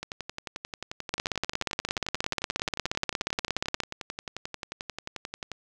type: two click trains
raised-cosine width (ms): 0.2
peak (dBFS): -9 / -17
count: 46 / 63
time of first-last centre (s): 1.14-3.803 / 0.03-5.517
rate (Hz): 16.9 / 11.3
effects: none